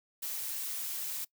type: noise with amplitude modulation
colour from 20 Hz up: blue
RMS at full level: -36 dBFS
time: 0.22-1.25 s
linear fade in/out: 10 ms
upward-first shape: sine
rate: 145 Hz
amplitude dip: 25%
effects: noise-tail reverb RT60 0.1 s tail -22 dB re dry